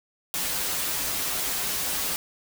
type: noise with comb filter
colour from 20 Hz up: white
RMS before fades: -28 dBFS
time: 0.34-2.16 s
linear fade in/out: 0 ms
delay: 8.7 ms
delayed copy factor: -0.7
effects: none